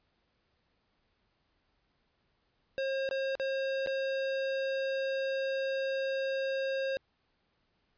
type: tone with dropouts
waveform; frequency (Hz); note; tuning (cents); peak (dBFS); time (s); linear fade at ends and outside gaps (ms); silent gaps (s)
square; 537; C5; +45; -31; 2.78-6.97; 0; 3.09-3.111 / 3.353-3.398 / 3.862-3.872
effects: pink hiss -75 dBFS RMS until 7.97 s + resampled to 11025 Hz